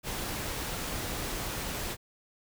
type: noise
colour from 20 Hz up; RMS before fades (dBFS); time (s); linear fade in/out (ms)
pink; -35; 0.03-1.97; 50
effects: none